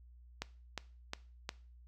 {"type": "click train", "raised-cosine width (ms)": 0.2, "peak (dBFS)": -20, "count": 4, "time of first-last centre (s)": [0.42, 1.491], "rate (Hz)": 2.8, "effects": ["noise-tail reverb RT60 0.4 s tail -19 dB re dry", "added 60 Hz sine -55 dBFS peak until 1.87 s"]}